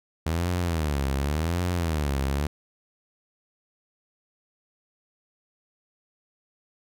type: tone with vibrato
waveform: sawtooth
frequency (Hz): 77.78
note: D#2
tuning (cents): 0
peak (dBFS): -20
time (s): 0.26-2.47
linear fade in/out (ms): 5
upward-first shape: sine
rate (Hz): 0.89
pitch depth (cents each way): 240
effects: none